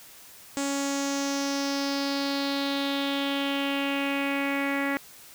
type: tone with low-pass filter sweep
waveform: sawtooth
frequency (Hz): 278.6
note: C#4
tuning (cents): +9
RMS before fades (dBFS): -28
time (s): 0.57-4.97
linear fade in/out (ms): 0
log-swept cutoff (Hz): 7600 to 2000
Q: 4.2
effects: white hiss -49 dBFS RMS until 5.34 s